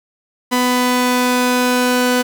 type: tone pair together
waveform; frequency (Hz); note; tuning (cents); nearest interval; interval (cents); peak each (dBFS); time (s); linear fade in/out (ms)
sawtooth; 249.1 / 498.1; B3 / B4; +15 / +15; octave; 1200; -11; 0.51-2.23; 20
effects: none